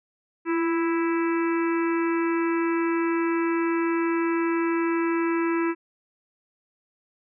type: harmonic tone with a mistuned harmonic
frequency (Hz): 329.6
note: E4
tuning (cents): 0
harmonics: 1 / 3 / 4 / 5 / 6 / 7 / 8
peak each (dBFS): -22 / -32 / -34 / -36 / -38 / -39 / -40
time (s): 0.45-5.75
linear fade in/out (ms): 50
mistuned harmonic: 1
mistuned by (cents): +33
effects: none